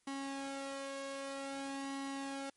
sawtooth tone with flanger, 274.2 Hz, C#4, 19 cents flat, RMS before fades -42 dBFS, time 0.07-2.5 s, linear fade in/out 5 ms, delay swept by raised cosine 1 to 1.79 ms, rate 0.52 Hz, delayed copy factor +0.6, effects white hiss -75 dBFS RMS until 2.56 s + MP3 48 kbps

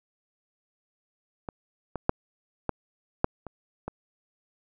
clicks, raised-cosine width 1 ms, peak -20 / -17 / -6 / -12 / -6 / -24 / -19 dBFS, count 7, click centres 1.488 / 1.957 / 2.094 / 2.693 / 3.244 / 3.467 / 3.88 s, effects none

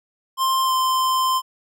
square tone with pitch glide, 1052 to 1039.3 Hz, C6 to C6, +9 to -12 cents, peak -18 dBFS, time 0.37-1.42 s, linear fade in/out 50 ms, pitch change -21 cents, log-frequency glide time 0.65-0.72 s, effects none

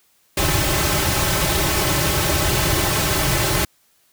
pink noise with comb filter, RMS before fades -19 dBFS, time 0.37-3.65 s, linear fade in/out 5 ms, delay 4.2 ms, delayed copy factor -1, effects white hiss -60 dBFS RMS until 4.12 s

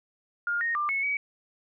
sine tone with pitch steps, 1414 / 1858 / 1189 / 2197 / 2268 Hz, F6 / A#6 / D6 / C#7 / C#7, +21 / -6 / +21 / -16 / +39 cents, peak -25 dBFS, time 0.47-1.17 s, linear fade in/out 2 ms, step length 140 ms, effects none

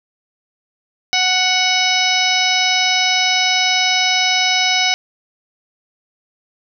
harmonic tone with a mistuned harmonic, 740 Hz, F#5, in tune, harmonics 1 / 2 / 3 / 4 / 5 / 6 / 7 / 8, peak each -21 / -26 / -18 / -21 / -21 / -27 / -20 / -25 dBFS, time 1.13-4.94 s, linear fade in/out 0 ms, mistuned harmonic 5, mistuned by +60 cents, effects none

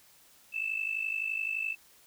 sine tone with amplitude modulation, 2637 Hz, E7, in tune, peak -26 dBFS, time 0.52-1.76 s, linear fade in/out 50 ms, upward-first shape sine, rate 51.7 Hz, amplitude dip 80%, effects tanh soft clip ceiling -22 dBFS + white hiss -60 dBFS RMS until 2.06 s

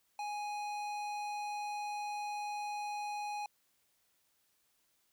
sine tone with tanh clipping, 830.6 Hz, G#5, in tune, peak -39 dBFS, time 0.19-3.46 s, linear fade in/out 2 ms, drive 17 dB, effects white hiss -75 dBFS RMS until 5.12 s

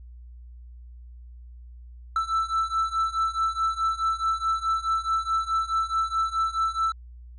triangle beating tone pair, 1322 / 1326.7 Hz, E6 / E6, +5 / +11 cents, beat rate 4.7 Hz, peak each -25 / -23 dBFS, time 2.16-6.92 s, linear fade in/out 2 ms, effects added 60 Hz sine -41 dBFS peak until 7.38 s + MP3 48 kbps

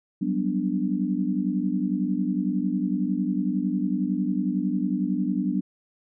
sine chord, G major seventh, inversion third, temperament equal, 185 / 196 / 246.9 / 293.7 Hz, F#3 / G3 / B3 / D4, 0 / 0 / 0 / 0 cents, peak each -28 dBFS, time 0.21-5.61 s, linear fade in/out 10 ms, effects none

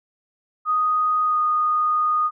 sine tone with pitch glide, 1244.5 to 1233.1 Hz, D#6 to D#6, 0 to -16 cents, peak -17 dBFS, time 0.65-2.31 s, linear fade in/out 50 ms, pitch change -16 cents, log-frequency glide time 1.25-1.38 s, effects none

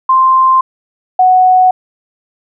sine tone pair in turn, 1046.5 / 740 Hz, C6 / F#5, 0 / 0 cents, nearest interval tritone, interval 600 cents, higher first, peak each -5 / -4 dBFS, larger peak second, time 0.09-0.61 / 1.19-1.71 s, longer neither, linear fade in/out 5 ms, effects none

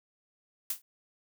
blue noise with exponential decay, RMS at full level -27 dBFS, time 0.7-0.82 s, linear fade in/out 5 ms, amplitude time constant 25 ms, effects none

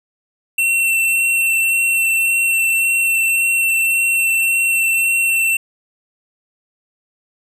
square tone with vibrato, 2705 Hz, E7, 44 cents sharp, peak -14 dBFS, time 0.58-5.57 s, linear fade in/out 5 ms, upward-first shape sine, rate 1.8 Hz, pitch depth 10 cents each way, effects none

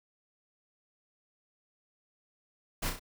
pink noise with echo, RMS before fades -33 dBFS, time 2.82-2.9 s, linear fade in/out 10 ms, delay 32 ms, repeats 3, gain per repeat -5 dB, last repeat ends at 2.996 s, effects none

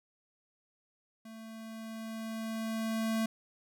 square tone with level ramp, 222.9 Hz, A3, 23 cents sharp, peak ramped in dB -47 to -29 dBFS, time 1.25-3.26 s, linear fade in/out 5 ms, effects none

